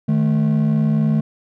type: tone pair together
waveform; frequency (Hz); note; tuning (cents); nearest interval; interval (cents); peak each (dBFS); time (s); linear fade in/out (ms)
triangle; 153.5 / 217.3; D#3 / A3; -23 / -21; tritone; 602; -14; 0.08-1.21; 10
effects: tanh soft clip ceiling -8 dBFS